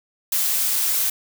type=noise; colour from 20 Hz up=blue; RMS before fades=-21 dBFS; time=0.32-1.1 s; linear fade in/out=5 ms; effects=none